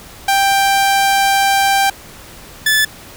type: tone pair in turn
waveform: sawtooth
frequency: 787 / 1737.4 Hz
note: G5 / A6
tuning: +7 / -22 cents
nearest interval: octave + major second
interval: 1371 cents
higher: second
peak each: -7 dBFS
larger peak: neither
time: 0.28-1.9 / 2.66-2.85 s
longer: first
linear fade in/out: 5 ms
effects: pink hiss -37 dBFS RMS until 3.16 s